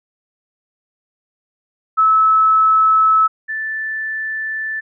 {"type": "tone pair in turn", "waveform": "sine", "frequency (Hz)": [1300, 1758.7], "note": ["E6", "A6"], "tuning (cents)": [-24, -1], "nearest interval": "perfect fourth", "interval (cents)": 523, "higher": "second", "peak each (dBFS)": [-9, -20], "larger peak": "first", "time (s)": [[1.97, 3.28], [3.48, 4.81]], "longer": "second", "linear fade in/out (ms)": 20, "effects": []}